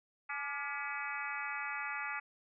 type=harmonic tone with a mistuned harmonic; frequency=283.1 Hz; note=C#4; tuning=37 cents sharp; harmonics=3 / 4 / 5 / 6 / 7 / 8 / 9; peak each=-45 / -44 / -43 / -46 / -43 / -45 / -46 dBFS; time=0.29-2.2 s; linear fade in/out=10 ms; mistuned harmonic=4; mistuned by=+76 cents; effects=none